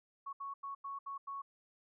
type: tone bursts at uneven times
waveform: sine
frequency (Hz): 1108.7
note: C#6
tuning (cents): 0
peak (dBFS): -40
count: 6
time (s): 0.26-0.33 / 0.4-0.54 / 0.63-0.75 / 0.84-0.99 / 1.06-1.18 / 1.27-1.42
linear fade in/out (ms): 10
effects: none